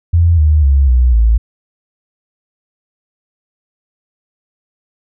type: tone with pitch steps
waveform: sine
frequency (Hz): 84.7 / 76.34 / 68.8 / 62 / 55.88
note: E2 / D#2 / C#2 / B1 / A1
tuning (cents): +48 / -32 / -12 / +7 / +27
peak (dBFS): -6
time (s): 0.13-1.38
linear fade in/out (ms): 10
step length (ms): 250
effects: none